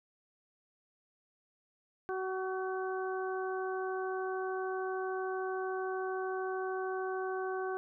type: harmonic tone with a mistuned harmonic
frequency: 376.1 Hz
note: F#4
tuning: 28 cents sharp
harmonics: 1 / 2 / 3 / 4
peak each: -35 / -40 / -43 / -43 dBFS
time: 2.09-7.77 s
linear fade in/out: 0 ms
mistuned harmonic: 4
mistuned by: +16 cents
effects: none